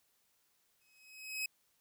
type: tone with exponential growth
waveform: sawtooth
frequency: 2547 Hz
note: D#7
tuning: 40 cents sharp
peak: -30 dBFS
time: 0.81-1.46 s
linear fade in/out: 5 ms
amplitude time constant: 140 ms
effects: white hiss -75 dBFS RMS until 1.8 s